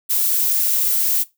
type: noise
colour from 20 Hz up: violet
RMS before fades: -18 dBFS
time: 0.09-1.24 s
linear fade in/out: 20 ms
effects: noise-tail reverb RT60 0.2 s tail -19 dB re dry